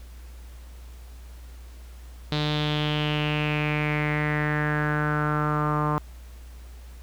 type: tone with low-pass filter sweep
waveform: sawtooth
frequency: 150.2 Hz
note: D3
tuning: 39 cents sharp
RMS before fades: -25 dBFS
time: 2.32-5.98 s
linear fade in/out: 0 ms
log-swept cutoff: 3900 to 1100 Hz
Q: 5.3
effects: added 60 Hz sine -40 dBFS peak until 7.02 s + pink hiss -54 dBFS RMS until 7.02 s